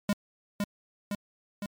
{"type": "tone with echo", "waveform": "square", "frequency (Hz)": 203.6, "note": "G#3", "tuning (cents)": -34, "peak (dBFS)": -24, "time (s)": [0.09, 0.13], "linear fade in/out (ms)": 2, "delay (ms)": 510, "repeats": 3, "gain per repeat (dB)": -3, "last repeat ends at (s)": 1.66, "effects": ["MP3 96 kbps"]}